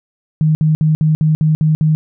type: tone bursts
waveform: sine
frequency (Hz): 155.56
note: D#3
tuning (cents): 0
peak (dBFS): -9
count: 8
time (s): 0.41-1.95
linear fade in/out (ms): 0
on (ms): 140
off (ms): 60
effects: none